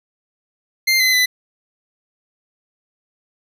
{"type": "tone with pitch steps", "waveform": "25% pulse", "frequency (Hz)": [2099, 2040, 2002], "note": ["C7", "C7", "B6"], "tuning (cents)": [5, -44, 23], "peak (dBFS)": -9, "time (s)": [0.87, 1.26], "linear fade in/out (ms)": 10, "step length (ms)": 130, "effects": []}